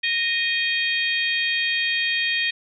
harmonic tone with a mistuned harmonic, 620 Hz, D#5, 6 cents flat, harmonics 3 / 4 / 5 / 6 / 7, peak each -25 / -24 / -27 / -32 / -32 dBFS, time 0.03-2.51 s, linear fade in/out 10 ms, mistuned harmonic 5, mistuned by +66 cents, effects none

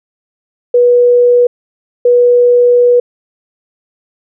sine tone bursts at uneven times, 486.9 Hz, B4, 25 cents flat, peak -4 dBFS, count 2, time 0.74-1.47 / 2.05-3 s, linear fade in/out 5 ms, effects none

